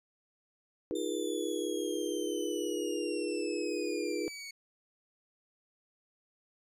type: chord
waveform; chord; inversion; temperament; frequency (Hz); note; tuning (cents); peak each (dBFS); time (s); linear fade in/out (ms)
sine; F half-diminished seventh; third; equal with one note detuned; 311.1 / 349.2 / 415.3 / 481.2; Eb4 / F4 / Ab4 / Cb5; 0 / 0 / 0 / -45; -37 / -37 / -37 / -38; 0.91-4.28; 0
type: linear sweep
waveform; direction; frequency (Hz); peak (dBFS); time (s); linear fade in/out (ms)
20% pulse; down; 3595 to 2217; -37; 0.95-4.51; 5
effects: resampled to 32000 Hz